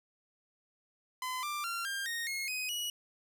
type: tone with pitch steps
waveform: sawtooth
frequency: 1019 / 1184.1 / 1376 / 1599 / 1858.1 / 2159 / 2509 / 2916 Hz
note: C6 / D6 / F6 / G6 / A#6 / C#7 / D#7 / F#7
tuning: -46 / +14 / -26 / +34 / -6 / -46 / +14 / -26 cents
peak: -31 dBFS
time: 1.22-2.9 s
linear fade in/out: 2 ms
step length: 210 ms
effects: none